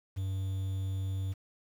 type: tone with quantisation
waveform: triangle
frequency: 95.7 Hz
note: G2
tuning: 41 cents flat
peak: -29 dBFS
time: 0.16-1.34 s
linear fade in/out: 20 ms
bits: 9
effects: none